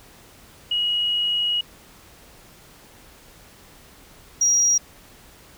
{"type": "tone pair in turn", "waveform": "sine", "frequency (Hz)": [2900, 5712], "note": ["F#7", "F8"], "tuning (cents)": [-35, 38], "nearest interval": "octave", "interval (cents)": 1173, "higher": "second", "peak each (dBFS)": [-19, -14], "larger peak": "second", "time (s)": [[0.71, 1.61], [4.41, 4.78]], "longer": "first", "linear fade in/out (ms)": 5, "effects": ["tanh soft clip ceiling -11 dBFS", "pink hiss -49 dBFS RMS until 5.57 s"]}